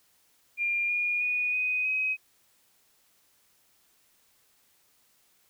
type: tone with pitch steps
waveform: sine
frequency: 2400 / 2432 / 2465 / 2498 / 2531 Hz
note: D7 / D#7 / D#7 / D#7 / D#7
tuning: +37 / -40 / -17 / +6 / +29 cents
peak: -25 dBFS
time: 0.57-2.17 s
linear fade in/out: 50 ms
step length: 320 ms
effects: white hiss -66 dBFS RMS until 5.49 s